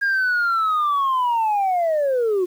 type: linear sweep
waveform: sine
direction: down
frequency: 1632 to 349.2 Hz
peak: -15 dBFS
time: 0.01-2.46 s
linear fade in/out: 20 ms
effects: tanh soft clip ceiling -15 dBFS + 8-bit